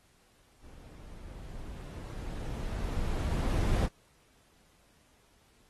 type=noise with level ramp; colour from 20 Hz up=brown; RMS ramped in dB=-51 to -26 dBFS; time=0.6-3.89 s; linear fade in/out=50 ms; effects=pink hiss -66 dBFS RMS until 5.69 s + AAC 32 kbps